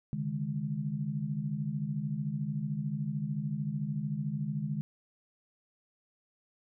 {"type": "chord", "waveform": "sine", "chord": "C# suspended second", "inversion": "none", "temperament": "equal with one note detuned", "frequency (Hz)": [138.59, 152.1, 207.7], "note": ["C#3", "D#3", "G#3"], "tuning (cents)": [0, -39, 0], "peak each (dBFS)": [-37, -34, -36], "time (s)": [0.13, 4.81], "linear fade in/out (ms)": 0, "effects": []}